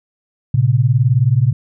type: beating tone pair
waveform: sine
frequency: 114.7 / 133.7 Hz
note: A#2 / C3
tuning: -28 / +38 cents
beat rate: 19 Hz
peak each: -13 dBFS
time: 0.54-1.53 s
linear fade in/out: 5 ms
effects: none